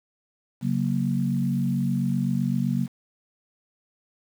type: chord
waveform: sine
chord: F# major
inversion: second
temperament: equal with one note detuned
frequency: 137.4 / 185 / 233.1 Hz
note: C#3 / F#3 / A#3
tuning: -15 / 0 / 0 cents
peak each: -26 dBFS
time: 0.61-2.88 s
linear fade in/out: 50 ms
effects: 8-bit